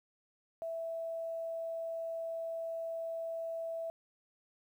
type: tone with quantisation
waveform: sine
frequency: 659.3 Hz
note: E5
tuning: in tune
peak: -36 dBFS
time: 0.62-3.9 s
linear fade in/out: 0 ms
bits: 11
effects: none

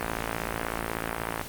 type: click train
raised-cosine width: 0.5 ms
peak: -13 dBFS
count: 80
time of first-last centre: 0.01-1.413 s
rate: 56.3 Hz
effects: pink hiss -38 dBFS RMS until 1.48 s + Opus 24 kbps

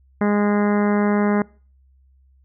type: harmonic tone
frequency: 206.2 Hz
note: G#3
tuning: 12 cents flat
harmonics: 1 / 2 / 3 / 4 / 5 / 6 / 7 / 8 / 9 / 10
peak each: -17 / -23 / -27 / -29 / -31 / -33 / -34 / -35 / -36 / -37 dBFS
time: 0.21-1.42 s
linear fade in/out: 2 ms
effects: noise-tail reverb RT60 0.4 s tail -24 dB re dry + added 66 Hz sine -52 dBFS peak until 2.44 s

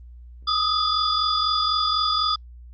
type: tone cluster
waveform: sine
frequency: 1230 / 1274 / 3471 / 4888 Hz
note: D#6 / D#6 / A7 / D#8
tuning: -20 / +41 / -24 / -32 cents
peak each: -25 dBFS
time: 0.47-2.36 s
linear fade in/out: 10 ms
effects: added 60 Hz sine -40 dBFS peak until 2.73 s + Opus 32 kbps

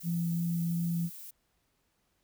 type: noise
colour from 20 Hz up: violet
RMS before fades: -46 dBFS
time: 0-1.31 s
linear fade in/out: 10 ms
type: tone with vibrato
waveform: sine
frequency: 170 Hz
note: F3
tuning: 46 cents flat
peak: -28 dBFS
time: 0.03-1.1 s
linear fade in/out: 50 ms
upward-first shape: triangle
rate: 2.9 Hz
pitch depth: 8 cents each way
effects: pink hiss -75 dBFS RMS until 2.23 s

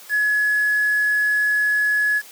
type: tone with quantisation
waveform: sine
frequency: 1694 Hz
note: G#6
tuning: 34 cents sharp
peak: -16 dBFS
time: 0.09-2.22 s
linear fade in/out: 50 ms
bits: 6
effects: white hiss -43 dBFS RMS until 2.31 s + high-pass 300 Hz 12 dB/octave

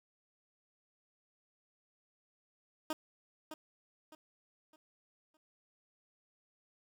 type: tone with echo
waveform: 15% pulse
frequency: 311.1 Hz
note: D#4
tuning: in tune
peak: -28 dBFS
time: 2.9-2.93 s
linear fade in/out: 2 ms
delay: 610 ms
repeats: 4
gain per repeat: -9 dB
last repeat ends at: 5.37 s
effects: none

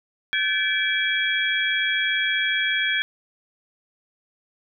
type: tone cluster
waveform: sine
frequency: 1541 / 1726 / 2322 / 3309 Hz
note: G6 / A6 / D7 / G#7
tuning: -30 / -34 / -20 / -7 cents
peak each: -27 / -25 / -26 / -25 dBFS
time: 0.33-3.02 s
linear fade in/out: 0 ms
effects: none

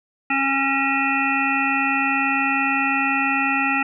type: harmonic tone with a mistuned harmonic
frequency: 272.9 Hz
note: C#4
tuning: 27 cents flat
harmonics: 1 / 3 / 5 / 7 / 9 / 10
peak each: -25 / -25 / -25 / -25 / -25 / -25 dBFS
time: 0.3-3.83 s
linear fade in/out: 5 ms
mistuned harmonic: 10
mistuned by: -37 cents
effects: none

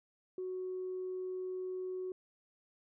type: tone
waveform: sine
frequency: 370 Hz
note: F#4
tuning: in tune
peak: -36 dBFS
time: 0.38-2.12 s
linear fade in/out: 2 ms
effects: tanh soft clip ceiling -32 dBFS

